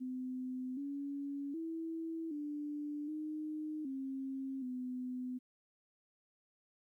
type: tone with pitch steps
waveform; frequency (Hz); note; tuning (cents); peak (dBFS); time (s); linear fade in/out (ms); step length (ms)
sine; 255.5 / 281.8 / 326.6 / 294.7 / 307.2 / 267.8 / 252.2; C4 / C#4 / E4 / D4 / D#4 / C4 / B3; -41 / +29 / -16 / +6 / -22 / +40 / +36; -38; 0-5.39; 20; 770
effects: 13-bit